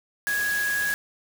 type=tone in noise; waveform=sine; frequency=1661.2 Hz; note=G#6; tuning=in tune; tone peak=-23 dBFS; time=0.27-0.94 s; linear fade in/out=0 ms; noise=white; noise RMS=-33 dBFS; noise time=0.27-0.94 s; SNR=+7 dB; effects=none